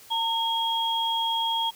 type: tone pair together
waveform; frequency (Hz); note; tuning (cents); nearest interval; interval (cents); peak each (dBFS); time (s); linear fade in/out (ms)
sine; 910 / 3281; A#5 / G#7; -42 / -22; octave + minor seventh; 2220; -26; 0.1-1.71; 20
effects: white hiss -50 dBFS RMS until 1.75 s